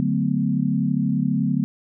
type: chord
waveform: sine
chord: B minor seventh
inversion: first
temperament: equal with one note detuned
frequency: 146.83 / 185 / 220 / 251.8 Hz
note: D3 / F#3 / A3 / B3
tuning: 0 / 0 / 0 / +34 cents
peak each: -24 dBFS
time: 0-1.64 s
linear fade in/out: 0 ms
effects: none